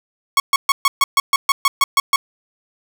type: tone bursts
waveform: sawtooth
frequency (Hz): 1105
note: C#6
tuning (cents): -6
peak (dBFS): -7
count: 12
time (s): 0.37-2.16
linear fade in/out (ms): 2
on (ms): 30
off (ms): 130
effects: none